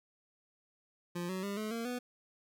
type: tone with pitch steps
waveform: 25% pulse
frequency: 174.61 / 187.14 / 200.6 / 215 / 230.4 / 246.9 Hz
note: F3 / F#3 / G3 / A3 / A#3 / B3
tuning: 0 / +20 / +40 / -40 / -20 / 0 cents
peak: -32 dBFS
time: 1.15-1.99 s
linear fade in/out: 10 ms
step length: 140 ms
effects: none